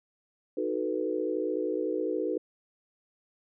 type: chord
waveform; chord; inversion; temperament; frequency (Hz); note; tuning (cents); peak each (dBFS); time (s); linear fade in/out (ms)
sine; B dominant seventh; first; equal; 311.1 / 370 / 440 / 493.9; D#4 / F#4 / A4 / B4; 0 / 0 / 0 / 0; -33; 0.57-2.38; 5
effects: none